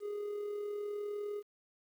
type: tone with amplitude modulation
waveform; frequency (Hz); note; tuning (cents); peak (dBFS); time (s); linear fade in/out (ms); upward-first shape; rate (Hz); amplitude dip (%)
triangle; 413.1; G#4; -9; -32; 0-1.43; 50; sine; 39.8; 45
effects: tanh soft clip ceiling -28 dBFS + 11-bit